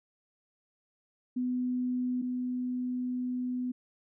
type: tone pair in turn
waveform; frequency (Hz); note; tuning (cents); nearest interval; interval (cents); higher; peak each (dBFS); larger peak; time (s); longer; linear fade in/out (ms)
sine; 250 / 250; B3 / B3; +21 / +21; unison; 0; neither; -28 / -30; first; 1.36-2.22 / 2.22-3.72; second; 10
effects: none